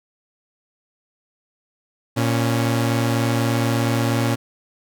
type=tone pair together; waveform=sawtooth; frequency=116.55 / 277.2 Hz; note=A#2 / C#4; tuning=0 / 0 cents; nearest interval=octave + minor third; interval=1500 cents; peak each=-15 / -19 dBFS; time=2.16-4.36 s; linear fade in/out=20 ms; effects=none